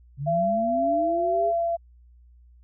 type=linear sweep; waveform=sine; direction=up; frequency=130.9 to 419.4 Hz; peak=-27 dBFS; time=0.17-1.53 s; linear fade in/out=50 ms
type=tone with tremolo; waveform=sine; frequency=678 Hz; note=E5; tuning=49 cents sharp; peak=-20 dBFS; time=0.26-1.77 s; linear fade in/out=20 ms; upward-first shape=triangle; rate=1.9 Hz; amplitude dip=25%
effects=added 60 Hz sine -50 dBFS peak until 2.63 s